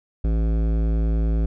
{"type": "tone with hard clipping", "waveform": "sine", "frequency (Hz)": 55, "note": "A1", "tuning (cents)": 0, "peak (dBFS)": -20, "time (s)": [0.24, 1.46], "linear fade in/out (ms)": 5, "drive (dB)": 15, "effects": []}